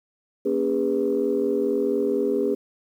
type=tone cluster; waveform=sine; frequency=236.9 / 281.3 / 406.9 / 491.2 Hz; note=A#3 / C#4 / G#4 / B4; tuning=+28 / +26 / -35 / -9 cents; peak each=-29 / -26 / -22 / -27 dBFS; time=0.45-2.55 s; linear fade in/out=10 ms; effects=tanh soft clip ceiling -11 dBFS + 9-bit